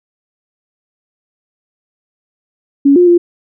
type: tone with pitch steps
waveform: sine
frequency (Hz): 279.8 / 355.2 / 347.4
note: C#4 / F4 / F4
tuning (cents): +16 / +29 / -9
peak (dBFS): -4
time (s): 2.85-3.18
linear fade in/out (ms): 10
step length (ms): 110
effects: none